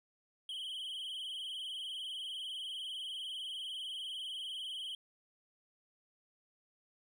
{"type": "tone with vibrato", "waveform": "triangle", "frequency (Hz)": 3127, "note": "G7", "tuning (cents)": -5, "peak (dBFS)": -38, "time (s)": [0.49, 4.95], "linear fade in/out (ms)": 2, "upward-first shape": "sine", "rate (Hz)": 20, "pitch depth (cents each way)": 84, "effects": []}